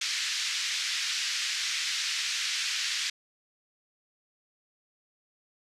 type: band-pass noise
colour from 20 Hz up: white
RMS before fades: -31 dBFS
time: 0.01-3.1 s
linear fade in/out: 5 ms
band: 1700 to 5900 Hz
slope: 24 dB/octave
effects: resampled to 32000 Hz